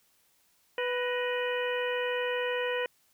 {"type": "harmonic tone with a mistuned harmonic", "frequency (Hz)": 493.9, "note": "B4", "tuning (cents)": 0, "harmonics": [1, 2, 3, 4, 5, 6], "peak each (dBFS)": [-30, -38, -39, -36, -39, -40], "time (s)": [0.78, 2.86], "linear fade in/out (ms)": 2, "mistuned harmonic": 4, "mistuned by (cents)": -85, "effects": ["white hiss -68 dBFS RMS until 3.13 s"]}